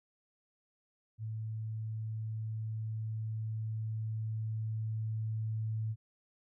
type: tone with level ramp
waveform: sine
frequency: 110 Hz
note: A2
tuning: in tune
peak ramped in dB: -36 to -32 dBFS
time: 1.18-5.96 s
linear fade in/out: 50 ms
effects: none